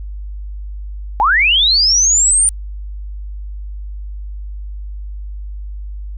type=linear sweep; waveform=sine; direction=up; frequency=784 to 9200 Hz; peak=-9 dBFS; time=1.2-2.49 s; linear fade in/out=0 ms; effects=added 50 Hz sine -24 dBFS peak until 6.17 s